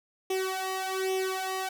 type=tone with flanger; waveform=sawtooth; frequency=378.5 Hz; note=F#4; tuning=39 cents sharp; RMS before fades=-31 dBFS; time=0.3-1.69 s; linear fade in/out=5 ms; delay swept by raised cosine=0.33 to 1.63 ms; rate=1.2 Hz; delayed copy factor=+0.85; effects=10-bit